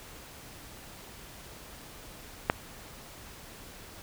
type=click; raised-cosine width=0.5 ms; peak=-7 dBFS; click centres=2.499 s; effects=pink hiss -48 dBFS RMS until 4.02 s